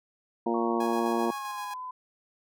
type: harmonic tone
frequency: 116.5 Hz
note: A#2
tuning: 1 cent flat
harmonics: 2 / 3 / 4 / 5 / 6 / 7 / 8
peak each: -30 / -29 / -34 / -39 / -34 / -40 / -33 dBFS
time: 0.46-1.31 s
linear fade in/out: 5 ms
type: tone with pitch glide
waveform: sine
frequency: 1108.7 to 1010.8 Hz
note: C#6 to B5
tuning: 0 to +40 cents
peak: -35 dBFS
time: 0.54-1.91 s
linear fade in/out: 5 ms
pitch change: -160 cents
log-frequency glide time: 1.3-1.66 s
type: tone with tremolo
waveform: sawtooth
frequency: 828 Hz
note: G#5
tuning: 5 cents flat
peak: -32 dBFS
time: 0.8-1.74 s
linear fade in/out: 5 ms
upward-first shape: square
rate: 7.7 Hz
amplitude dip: 30%
effects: none